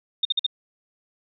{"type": "tone bursts", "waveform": "sine", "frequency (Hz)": 3671, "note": "A#7", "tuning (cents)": -27, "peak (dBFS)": -18, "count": 4, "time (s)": [0.23, 0.465], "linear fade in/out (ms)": 5, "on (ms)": 22, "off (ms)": 49, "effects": []}